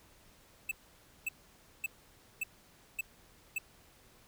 square tone bursts, 2626 Hz, E7, 7 cents flat, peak -32 dBFS, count 6, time 0.69-3.584 s, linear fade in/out 5 ms, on 24 ms, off 550 ms, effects pink hiss -62 dBFS RMS until 4.27 s

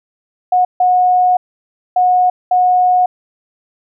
sine tone bursts at uneven times, 728 Hz, F#5, 28 cents flat, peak -8 dBFS, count 4, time 0.52-0.65 / 0.8-1.37 / 1.96-2.3 / 2.51-3.06 s, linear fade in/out 5 ms, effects none

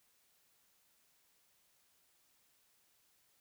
silence, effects white hiss -73 dBFS RMS until 3.4 s

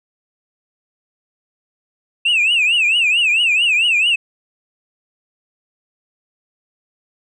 sine tone with vibrato, 2648 Hz, E7, 7 cents sharp, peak -10 dBFS, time 2.25-4.16 s, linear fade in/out 10 ms, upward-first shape triangle, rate 4.5 Hz, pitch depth 200 cents each way, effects tanh soft clip ceiling -10 dBFS

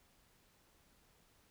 silence, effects pink hiss -70 dBFS RMS until 1.5 s

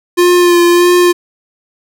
square tone with vibrato, 350.8 Hz, F4, 8 cents sharp, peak -6 dBFS, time 0.17-1.13 s, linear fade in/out 20 ms, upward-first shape sine, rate 1.6 Hz, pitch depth 22 cents each way, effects none

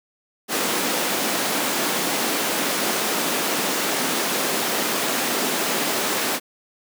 pink high-pass noise, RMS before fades -23 dBFS, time 0.48-6.4 s, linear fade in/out 50 ms, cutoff 220 Hz, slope 24 dB/octave, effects none

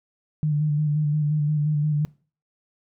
sine tone with vibrato, 150 Hz, D3, 37 cents sharp, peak -19 dBFS, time 0.43-2.05 s, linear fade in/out 0 ms, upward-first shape square, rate 5.7 Hz, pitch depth 30 cents each way, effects noise-tail reverb RT60 0.4 s tail -22 dB re dry

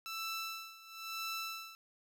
15% pulse tone with tremolo, 1327 Hz, E6, 11 cents sharp, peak -31 dBFS, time 0.06-1.75 s, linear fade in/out 0 ms, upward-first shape sine, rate 1 Hz, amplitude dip 85%, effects none

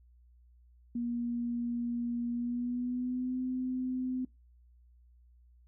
sine tone with pitch glide, 238.3 to 255.4 Hz, A#3 to C4, +38 to -42 cents, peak -31 dBFS, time 0.95-4.25 s, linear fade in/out 5 ms, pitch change +120 cents, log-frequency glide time 2.31-3.39 s, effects noise-tail reverb RT60 0.2 s tail -22 dB re dry + added 60 Hz sine -58 dBFS peak until 5.67 s

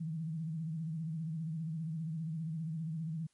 sine tone with vibrato, 160.5 Hz, E3, 46 cents flat, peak -35 dBFS, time 0-3.27 s, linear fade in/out 10 ms, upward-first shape sine, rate 15 Hz, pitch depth 84 cents each way, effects white hiss -75 dBFS RMS until 3.33 s + MP3 48 kbps

